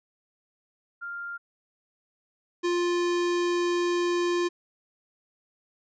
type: tone pair in turn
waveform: sine / square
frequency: 1396.9 / 349.9 Hz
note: F6 / F4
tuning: 0 / +3 cents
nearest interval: 2 octaves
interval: 2397 cents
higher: first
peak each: -33 / -24 dBFS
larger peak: second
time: 1.01-1.38 / 2.63-4.49 s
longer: second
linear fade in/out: 20 ms
effects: resampled to 16000 Hz